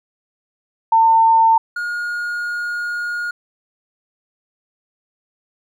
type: tone pair in turn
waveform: sine / triangle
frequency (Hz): 902 / 1431.8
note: A5 / F6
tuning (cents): +43 / +43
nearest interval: minor sixth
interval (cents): 800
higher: second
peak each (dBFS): -9 / -19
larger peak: first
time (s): 0.92-1.58 / 1.76-3.31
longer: second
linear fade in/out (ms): 5
effects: none